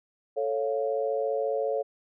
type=chord; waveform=sine; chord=A augmented; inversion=none; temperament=equal; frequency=440 / 554.4 / 698.5 Hz; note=A4 / C#5 / E#5; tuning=0 / 0 / 0 cents; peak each=-29 / -28 / -34 dBFS; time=0.36-1.83 s; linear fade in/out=20 ms; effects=none